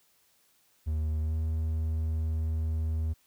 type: tone with pitch glide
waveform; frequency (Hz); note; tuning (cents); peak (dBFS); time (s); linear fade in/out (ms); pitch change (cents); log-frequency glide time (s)
triangle; 77.6 to 79.51; D#2 to D#2; -4 to +38; -25; 0.86-3.14; 20; +42; 1.22-1.35
effects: white hiss -67 dBFS RMS until 3.26 s